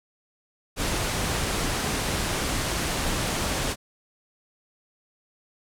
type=low-pass noise; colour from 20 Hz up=pink; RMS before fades=-27 dBFS; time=0.76-3.76 s; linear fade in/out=50 ms; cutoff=11000 Hz; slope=24 dB/octave; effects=none